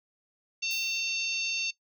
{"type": "harmonic tone", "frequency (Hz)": 904, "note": "A5", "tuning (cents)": 47, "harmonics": [3, 4, 5, 6, 7], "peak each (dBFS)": [-31, -39, -36, -42, -38], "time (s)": [0.62, 1.71], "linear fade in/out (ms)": 10}
{"type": "noise with exponential decay", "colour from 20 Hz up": "violet", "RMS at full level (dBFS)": -39, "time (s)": [0.71, 1.22], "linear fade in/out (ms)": 2, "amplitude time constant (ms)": 110}
{"effects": ["noise-tail reverb RT60 0.1 s tail -18 dB re dry"]}